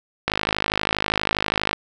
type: click train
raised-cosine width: 0.3 ms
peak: -3 dBFS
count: 77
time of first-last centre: 0.28-1.73 s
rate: 52.4 Hz
effects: none